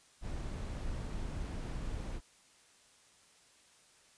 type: noise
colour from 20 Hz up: brown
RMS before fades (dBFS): -39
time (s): 0.21-2.21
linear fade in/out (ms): 50
effects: white hiss -64 dBFS RMS until 4.17 s + resampled to 22050 Hz